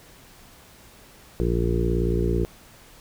harmonic tone with a mistuned harmonic, 58.1 Hz, A#1, 5 cents flat, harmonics 1 / 2 / 3 / 4 / 5 / 6 / 7 / 8, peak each -24 / -28 / -28 / -35 / -35 / -27 / -29 / -33 dBFS, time 1.4-2.45 s, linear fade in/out 0 ms, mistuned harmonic 1, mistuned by -22 cents, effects pink hiss -50 dBFS RMS until 3 s

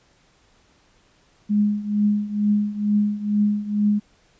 sine tone with tremolo, 207.7 Hz, G#3, in tune, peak -14 dBFS, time 1.49-4 s, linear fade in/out 20 ms, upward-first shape triangle, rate 2.2 Hz, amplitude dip 85%, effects pink hiss -59 dBFS RMS until 4.39 s + resampled to 16000 Hz

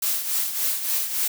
blue noise with tremolo, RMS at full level -22 dBFS, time 0.02-1.28 s, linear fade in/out 5 ms, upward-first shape triangle, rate 3.5 Hz, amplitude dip 65%, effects none

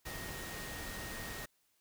sine tone in noise, 1864.7 Hz, A#6, in tune, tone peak -48 dBFS, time 0.05-1.46 s, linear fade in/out 10 ms, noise pink, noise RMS -44 dBFS, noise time 0.05-1.46 s, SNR -7 dB, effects white hiss -75 dBFS RMS until 1.8 s

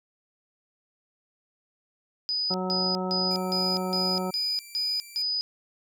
sine tone bursts, 4976 Hz, D#8, 1 cent flat, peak -25 dBFS, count 8, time 2.29-5.41 s, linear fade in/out 0 ms, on 250 ms, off 160 ms
harmonic tone, 185 Hz, F#3, in tune, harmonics 1 / 2 / 3 / 4 / 5 / 7, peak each -30 / -33 / -35 / -36 / -37 / -38 dBFS, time 2.5-4.31 s, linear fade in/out 10 ms
10% pulse tone, 2349 Hz, D7, in tune, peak -35 dBFS, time 3.31-5.22 s, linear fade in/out 0 ms
effects none

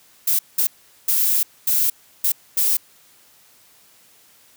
violet noise bursts at uneven times, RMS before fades -18 dBFS, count 6, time 0.27-0.39 / 0.58-0.67 / 1.08-1.43 / 1.67-1.9 / 2.24-2.32 / 2.57-2.77 s, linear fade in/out 5 ms, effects white hiss -53 dBFS RMS until 4.56 s + high-pass 60 Hz 12 dB/octave

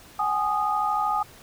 sine tone cluster, 763 / 836 / 1237 Hz, G5 / G#5 / D#6, -47 / +11 / -10 cents, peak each -30 / -25 / -25 dBFS, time 0.19-1.23 s, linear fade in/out 5 ms, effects pink hiss -49 dBFS RMS until 1.42 s

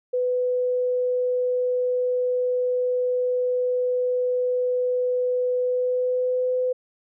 sine tone with pitch glide, 498.8 to 505.5 Hz, B4 to B4, +17 to +40 cents, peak -20 dBFS, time 0.13-6.73 s, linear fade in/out 10 ms, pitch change +23 cents, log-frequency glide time 5.59-6.54 s, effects none

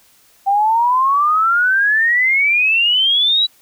sine exponential sweep, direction up, 778 to 3951 Hz, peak -11 dBFS, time 0.46-3.47 s, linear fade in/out 20 ms, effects white hiss -52 dBFS RMS until 3.61 s

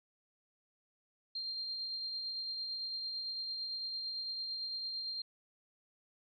sine tone with tremolo, 4186 Hz, C8, in tune, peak -36 dBFS, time 1.35-5.22 s, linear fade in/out 5 ms, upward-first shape triangle, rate 8.9 Hz, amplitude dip 30%, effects none

